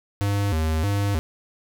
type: tone with vibrato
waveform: square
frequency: 89.3 Hz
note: F2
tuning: 39 cents sharp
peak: -21 dBFS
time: 0.21-1.19 s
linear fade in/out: 0 ms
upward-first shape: square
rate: 1.6 Hz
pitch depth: 210 cents each way
effects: none